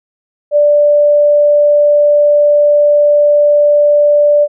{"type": "tone", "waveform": "sine", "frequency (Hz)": 587.3, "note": "D5", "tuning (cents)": 0, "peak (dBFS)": -5, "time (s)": [0.51, 4.48], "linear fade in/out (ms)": 50, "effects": []}